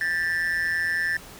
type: tone with amplitude modulation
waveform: triangle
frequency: 1766 Hz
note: A6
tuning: 6 cents sharp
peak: -17 dBFS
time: 0.01-1.17 s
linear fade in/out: 2 ms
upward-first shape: sine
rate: 169 Hz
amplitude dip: 85%
effects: pink hiss -44 dBFS RMS until 1.39 s